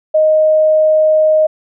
sine tone, 622.3 Hz, D#5, in tune, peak -7 dBFS, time 0.14-1.47 s, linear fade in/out 10 ms, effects none

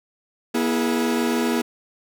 40% pulse chord, E major, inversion second, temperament equal with one note detuned, 241 / 329.6 / 415.3 Hz, B3 / E4 / G#4, -42 / 0 / 0 cents, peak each -21 / -25 / -25 dBFS, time 0.54-1.62 s, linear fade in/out 10 ms, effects none

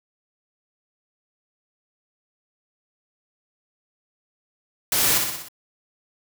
white noise with echo, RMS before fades -21 dBFS, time 4.92-5.18 s, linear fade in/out 2 ms, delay 61 ms, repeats 5, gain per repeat -4 dB, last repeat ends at 5.485 s, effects none

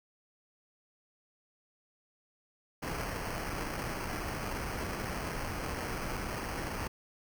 pink noise with sample-and-hold, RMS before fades -37 dBFS, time 2.82-6.88 s, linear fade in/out 10 ms, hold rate 3675 Hz, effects none

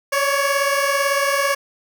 15% pulse beating tone pair, 554.4 / 572.4 Hz, C#5 / D5, 0 / -45 cents, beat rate 18 Hz, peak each -12 / -16 dBFS, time 0.12-1.55 s, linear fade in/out 10 ms, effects none

